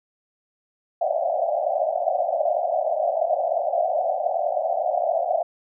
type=band-pass noise; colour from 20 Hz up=white; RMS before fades=-23 dBFS; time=1.01-5.43 s; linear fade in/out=5 ms; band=580 to 740 Hz; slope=96 dB/octave; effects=none